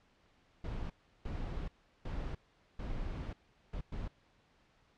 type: noise bursts at uneven times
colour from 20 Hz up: brown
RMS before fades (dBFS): -39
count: 6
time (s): 0.64-0.9 / 1.25-1.68 / 2.05-2.35 / 2.79-3.33 / 3.73-3.81 / 3.92-4.08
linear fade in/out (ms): 5
effects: pink hiss -69 dBFS RMS until 4.97 s + low-pass 4000 Hz 12 dB/octave